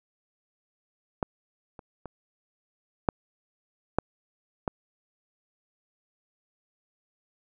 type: clicks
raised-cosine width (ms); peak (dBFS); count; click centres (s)
1; -12 / -29 / -24 / -7 / -8 / -13; 6; 1.228 / 1.792 / 2.057 / 3.088 / 3.986 / 4.678
effects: none